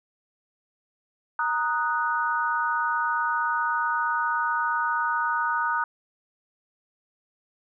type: chord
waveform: sine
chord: D# minor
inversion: second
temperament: equal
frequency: 932.3 / 1244.5 / 1480 Hz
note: A#5 / D#6 / F#6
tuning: 0 / 0 / 0 cents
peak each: -27 dBFS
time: 1.39-5.84 s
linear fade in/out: 2 ms
effects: none